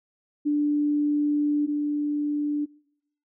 sine tone pair in turn, 294.2 / 294.2 Hz, D4 / D4, +3 / +3 cents, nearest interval unison, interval 0 cents, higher neither, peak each -20 / -23 dBFS, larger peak first, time 0.45-1.67 / 1.67-2.66 s, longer first, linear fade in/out 20 ms, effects noise-tail reverb RT60 0.8 s tail -25 dB re dry

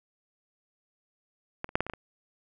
clicks, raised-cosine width 0.5 ms, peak -17 / -30 / -8 / -12 / -23 / -18 / -24 dBFS, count 7, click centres 1.644 / 1.691 / 1.755 / 1.806 / 1.866 / 1.898 / 1.936 s, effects none

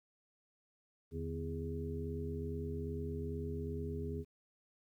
harmonic tone with a mistuned harmonic, 82.41 Hz, E2, in tune, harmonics 1 / 2 / 3 / 4 / 5, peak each -41 / -44 / -45 / -52 / -43 dBFS, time 1.11-4.25 s, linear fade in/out 50 ms, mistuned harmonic 2, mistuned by -150 cents, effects 12-bit

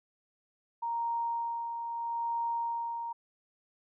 sine tone with tremolo, 932.3 Hz, A#5, in tune, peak -29 dBFS, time 0.82-3.13 s, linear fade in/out 10 ms, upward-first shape sine, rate 0.77 Hz, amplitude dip 45%, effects none

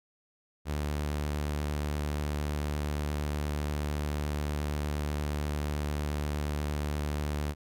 sawtooth tone with vibrato, 74 Hz, D2, 14 cents sharp, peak -26 dBFS, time 0.65-7.55 s, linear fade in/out 50 ms, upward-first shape sine, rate 8.6 Hz, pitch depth 12 cents each way, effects none

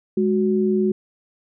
sine tone pair together, 208.3 / 370 Hz, G#3 / F#4, +5 / 0 cents, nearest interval minor seventh, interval 995 cents, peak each -19 dBFS, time 0.17-0.92 s, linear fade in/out 5 ms, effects none

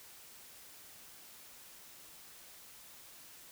silence, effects white hiss -55 dBFS RMS until 3.51 s

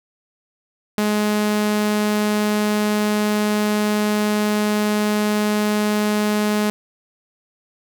sawtooth tone, 210.2 Hz, G#3, 21 cents sharp, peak -13 dBFS, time 0.98-6.7 s, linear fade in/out 0 ms, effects none

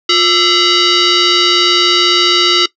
sine tone with frequency modulation, 489.1 Hz, B4, 17 cents flat, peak -7 dBFS, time 0.09-2.66 s, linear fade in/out 5 ms, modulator 844 Hz, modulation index 5.4, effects noise-tail reverb RT60 0.1 s tail -19 dB re dry

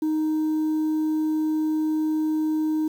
sine tone, 311.1 Hz, D#4, in tune, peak -18 dBFS, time 0.02-2.88 s, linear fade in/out 5 ms, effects tanh soft clip ceiling -20 dBFS + 8-bit

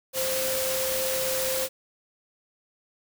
sine tone in noise, 523.3 Hz, C5, in tune, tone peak -28 dBFS, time 0.13-1.69 s, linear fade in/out 50 ms, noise white, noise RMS -29 dBFS, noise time 0.13-1.69 s, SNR -2 dB, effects none

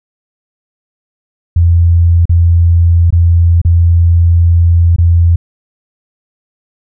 sine tone with dropouts, 85.1 Hz, F2, 44 cents flat, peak -4 dBFS, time 1.56-5.36 s, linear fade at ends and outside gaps 5 ms, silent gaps 2.255-2.294 / 3.105-3.125 / 3.616-3.649 / 4.962-4.983 s, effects none

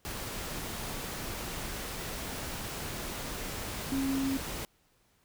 sine tone in noise, 270 Hz, C#4, 45 cents flat, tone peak -28 dBFS, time 3.92-4.37 s, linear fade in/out 0 ms, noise pink, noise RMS -38 dBFS, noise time 0.05-4.65 s, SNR +7 dB, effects pink hiss -69 dBFS RMS until 5.24 s

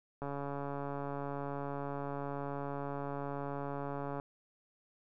click train, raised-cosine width 1 ms, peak -26 dBFS, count 562, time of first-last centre 0.22-4.199 s, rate 141 Hz, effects none

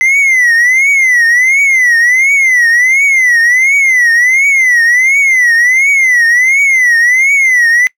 triangle tone with vibrato, 2034 Hz, C7, 50 cents flat, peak -4 dBFS, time 0.01-7.87 s, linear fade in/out 0 ms, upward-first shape triangle, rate 1.4 Hz, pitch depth 190 cents each way, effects noise-tail reverb RT60 0.1 s tail -22 dB re dry

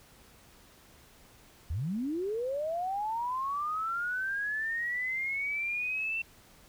sine linear sweep, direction up, 65.41 to 2698 Hz, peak -30 dBFS, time 1.7-6.22 s, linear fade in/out 5 ms, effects pink hiss -58 dBFS RMS until 6.68 s

